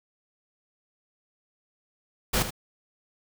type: noise with echo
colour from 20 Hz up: pink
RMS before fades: -24 dBFS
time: 2.33-2.43 s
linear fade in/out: 10 ms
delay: 77 ms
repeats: 1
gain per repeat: -10 dB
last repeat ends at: 2.507 s
effects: none